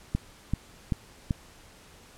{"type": "click train", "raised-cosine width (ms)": 5, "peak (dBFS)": -13, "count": 4, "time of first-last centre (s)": [0.15, 1.308], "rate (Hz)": 2.59, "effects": ["pink hiss -53 dBFS RMS until 2.17 s", "low-pass 11000 Hz 12 dB/octave"]}